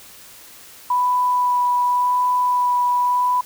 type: tone with vibrato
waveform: sine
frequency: 987.8 Hz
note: B5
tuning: in tune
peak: -15 dBFS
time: 0.9-3.41 s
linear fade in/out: 5 ms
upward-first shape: sine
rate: 0.89 Hz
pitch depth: 10 cents each way
effects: white hiss -43 dBFS RMS until 3.45 s